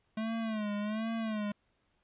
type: tone with vibrato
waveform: square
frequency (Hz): 216.2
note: A3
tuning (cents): -30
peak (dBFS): -33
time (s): 0.17-1.52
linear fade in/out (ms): 5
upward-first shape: sine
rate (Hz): 1.3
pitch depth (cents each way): 88
effects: pink hiss -75 dBFS RMS until 2.03 s + resampled to 8000 Hz